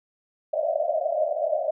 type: band-pass noise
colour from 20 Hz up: pink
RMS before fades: -25 dBFS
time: 0.53-1.71 s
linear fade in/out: 10 ms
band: 590 to 670 Hz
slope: 96 dB/octave
effects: none